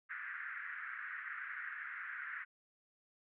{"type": "band-pass noise", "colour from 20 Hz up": "white", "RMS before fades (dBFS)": -45, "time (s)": [0.09, 2.45], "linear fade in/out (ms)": 20, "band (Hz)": [1400, 1900], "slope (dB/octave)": 48, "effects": []}